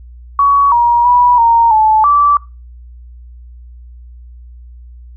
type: tone with pitch steps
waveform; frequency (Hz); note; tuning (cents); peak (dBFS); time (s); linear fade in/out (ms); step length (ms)
sine; 1125 / 950 / 976 / 927 / 868 / 1160; C#6 / A#5 / B5 / A#5 / A5 / D6; +25 / +33 / -21 / -10 / -24 / -22; -6; 0.39-2.37; 2; 330
effects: noise-tail reverb RT60 0.3 s tail -23 dB re dry + added 60 Hz sine -32 dBFS peak until 5.16 s